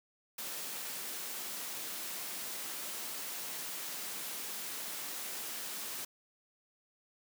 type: high-pass noise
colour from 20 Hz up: white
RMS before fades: -41 dBFS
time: 0.38-6.05 s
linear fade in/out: 5 ms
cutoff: 160 Hz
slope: 24 dB/octave
effects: none